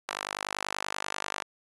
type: tone with high-pass filter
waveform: sawtooth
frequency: 50.3 Hz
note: G1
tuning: 45 cents sharp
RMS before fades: -36 dBFS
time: 0.08-1.43 s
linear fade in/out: 10 ms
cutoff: 1000 Hz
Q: 1.1
effects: resampled to 22050 Hz